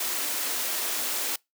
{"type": "high-pass noise", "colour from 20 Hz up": "white", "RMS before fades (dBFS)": -29, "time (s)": [0, 1.36], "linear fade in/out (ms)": 5, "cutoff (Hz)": 240, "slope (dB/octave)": 48, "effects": ["noise-tail reverb RT60 0.2 s tail -25 dB re dry"]}